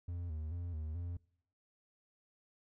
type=tone with vibrato; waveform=triangle; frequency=82.2 Hz; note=E2; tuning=4 cents flat; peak=-36 dBFS; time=0.08-1.17 s; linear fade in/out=5 ms; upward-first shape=square; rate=2.3 Hz; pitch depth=97 cents each way; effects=noise-tail reverb RT60 0.7 s tail -24 dB re dry